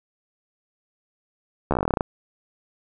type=slowing click train; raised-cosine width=1 ms; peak=-7 dBFS; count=14; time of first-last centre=1.71-2.008 s; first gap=13 ms; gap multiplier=1.09; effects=none